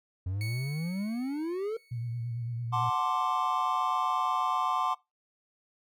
triangle exponential sweep, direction up, 89 to 460 Hz, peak -28 dBFS, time 0.26-1.77 s, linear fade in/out 5 ms
30% pulse tone with exponential decay, 2217 Hz, C#7, in tune, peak -34 dBFS, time 0.41-2.85 s, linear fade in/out 1 ms, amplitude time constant 530 ms
sine tone with vibrato, 118.1 Hz, A#2, 23 cents sharp, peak -32 dBFS, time 1.91-2.9 s, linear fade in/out 10 ms, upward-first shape sine, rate 8.9 Hz, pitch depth 48 cents each way
triangle chord, D dominant seventh, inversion first, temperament equal, 740 / 880 / 1046.5 / 1174.7 Hz, F#5 / A5 / C6 / D6, 0 / 0 / 0 / 0 cents, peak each -31 / -33 / -28 / -30 dBFS, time 2.72-4.95 s, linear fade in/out 20 ms
effects noise-tail reverb RT60 0.2 s tail -21 dB re dry

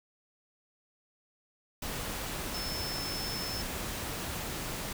sine tone in noise, 5274 Hz, E8, in tune, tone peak -37 dBFS, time 2.54-3.62 s, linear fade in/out 5 ms, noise pink, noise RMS -37 dBFS, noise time 1.82-4.93 s, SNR -3 dB, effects none

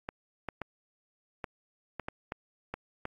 clicks, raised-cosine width 0.5 ms, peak -20 dBFS, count 9, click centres 0.089 / 0.487 / 0.617 / 1.442 / 1.997 / 2.085 / 2.321 / 2.74 / 3.054 s, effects AAC 48 kbps

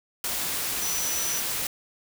sine tone in noise, 5920 Hz, F#8, in tune, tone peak -29 dBFS, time 0.82-1.4 s, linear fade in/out 2 ms, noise white, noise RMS -29 dBFS, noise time 0.24-1.67 s, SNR -3 dB, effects none

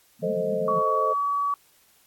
pink band-pass noise, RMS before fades -34 dBFS, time 0.19-0.82 s, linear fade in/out 20 ms, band 160 to 220 Hz, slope 96 dB/octave
sine chord, A diminished, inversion none, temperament equal, 440 / 523.3 / 622.3 Hz, A4 / C5 / Eb5, 0 / 0 / 0 cents, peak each -28 dBFS, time 0.22-1.14 s, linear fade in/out 20 ms
sine tone with pitch glide, 1127 to 1138.1 Hz, C#6 to C#6, +28 to +45 cents, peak -22 dBFS, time 0.68-1.54 s, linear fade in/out 2 ms, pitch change +17 cents, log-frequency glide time 0.83-1.2 s
effects white hiss -60 dBFS RMS until 2.06 s + AAC 64 kbps

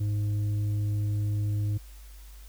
sine tone with tanh clipping, 103.83 Hz, G#2, in tune, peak -26 dBFS, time 0-1.78 s, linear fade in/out 10 ms, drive 5 dB, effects added 50 Hz sine -44 dBFS peak until 2.48 s + white hiss -56 dBFS RMS until 2.48 s

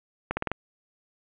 accelerating click train, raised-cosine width 0.5 ms, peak -12 dBFS, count 5, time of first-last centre 0.31-0.516 s, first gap 60 ms, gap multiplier 0.9, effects resampled to 8000 Hz + 8-bit

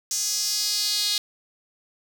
sawtooth tone with high-pass filter sweep, 415.3 Hz, G#4, in tune, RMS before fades -25 dBFS, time 0.11-1.18 s, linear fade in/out 2 ms, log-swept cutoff 6100 to 4000 Hz, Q 3.9, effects none

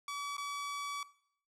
sawtooth tone with dropouts, 1143 Hz, D6, 47 cents flat, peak -34 dBFS, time 0.08-1.03 s, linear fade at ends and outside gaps 2 ms, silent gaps 0.368-0.38 s, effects noise-tail reverb RT60 0.6 s tail -17 dB re dry + low-pass 10000 Hz 12 dB/octave

